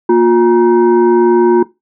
sine tone with frequency modulation, 355.6 Hz, F4, 31 cents sharp, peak -5 dBFS, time 0.09-1.63 s, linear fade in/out 5 ms, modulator 590 Hz, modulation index 0.74, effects noise-tail reverb RT60 0.2 s tail -18 dB re dry

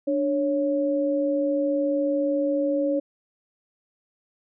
sine tone pair together, 293.7 / 554.4 Hz, D4 / C#5, 0 / 0 cents, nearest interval major seventh, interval 1100 cents, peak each -24 / -23 dBFS, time 0.07-3 s, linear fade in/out 10 ms, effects none

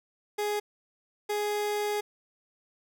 30% pulse tone pair in turn, 416 / 416 Hz, G#4 / G#4, +3 / +3 cents, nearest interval unison, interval 0 cents, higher neither, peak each -25 dBFS, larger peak neither, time 0.38-0.6 / 1.29-2.01 s, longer second, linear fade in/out 10 ms, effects none

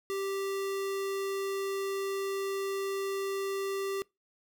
square tone, 391.6 Hz, G4, 2 cents flat, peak -32 dBFS, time 0.1-4.02 s, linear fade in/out 0 ms, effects noise-tail reverb RT60 0.2 s tail -23 dB re dry

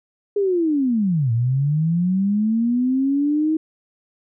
sine linear two-way sweep, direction down then up, 415.3 to 112.2 to 318.8 Hz, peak -16 dBFS, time 0.36-3.57 s, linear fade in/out 5 ms, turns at 1.32 s, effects none

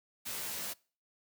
white noise with comb filter, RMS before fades -39 dBFS, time 0.25-0.74 s, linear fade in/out 20 ms, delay 17 ms, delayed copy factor -1, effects noise-tail reverb RT60 0.4 s tail -24 dB re dry + high-pass 80 Hz 12 dB/octave

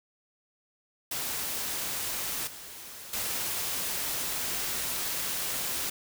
white noise with level steps, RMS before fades -33 / -44 / -32 dBFS, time 1.11-5.9 s, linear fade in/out 5 ms, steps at 2.47 / 3.13 s, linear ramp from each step 5 ms, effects none

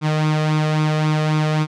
sawtooth tone with flanger, 154.1 Hz, D#3, 16 cents flat, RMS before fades -18 dBFS, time 0.01-1.67 s, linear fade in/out 50 ms, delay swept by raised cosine 0.82 to 1.67 ms, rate 3.7 Hz, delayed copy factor +0.55, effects low-pass 5000 Hz 12 dB/octave

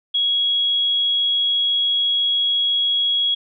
sine tone, 3322 Hz, G#7, in tune, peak -16 dBFS, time 0.14-3.35 s, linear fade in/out 10 ms, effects none

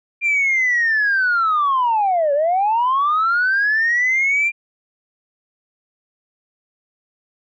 sine linear two-way sweep, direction down then up, 2399 to 554 to 2399 Hz, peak -13 dBFS, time 0.21-4.52 s, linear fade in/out 50 ms, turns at 2.33 s, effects tanh soft clip ceiling -11 dBFS

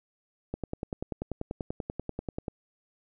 click train, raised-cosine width 2 ms, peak -19 dBFS, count 21, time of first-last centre 0.54-2.482 s, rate 10.3 Hz, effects none

